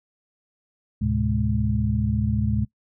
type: tone cluster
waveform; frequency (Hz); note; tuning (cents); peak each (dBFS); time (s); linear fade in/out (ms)
sine; 74.4 / 109.1 / 129.4 / 210; D2 / A2 / C3 / G#3; +23 / -14 / -19 / +19; -26 / -24 / -29 / -25; 1.01-2.65; 10
effects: noise-tail reverb RT60 0.1 s tail -21 dB re dry